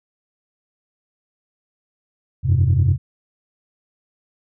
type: chord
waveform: sine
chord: F suspended second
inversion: none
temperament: equal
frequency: 87.31 / 98 / 130.81 Hz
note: F2 / G2 / C3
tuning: 0 / 0 / 0 cents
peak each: -16 dBFS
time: 2.43-2.98 s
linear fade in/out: 50 ms
effects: tanh soft clip ceiling -8 dBFS